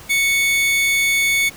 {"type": "tone pair together", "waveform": "45% pulse", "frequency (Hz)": [2217, 3519], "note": ["C#7", "A7"], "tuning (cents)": [0, 0], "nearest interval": "minor sixth", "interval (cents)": 800, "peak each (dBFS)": [-15, -25], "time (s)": [0.09, 1.5], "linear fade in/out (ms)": 20, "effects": ["pink hiss -40 dBFS RMS until 1.56 s"]}